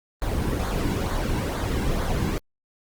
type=noise with flanger; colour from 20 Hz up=brown; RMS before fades=-25 dBFS; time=0.22-2.38 s; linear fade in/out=0 ms; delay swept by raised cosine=0.36 to 1.66 ms; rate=2.2 Hz; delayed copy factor=-0.55; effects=Opus 24 kbps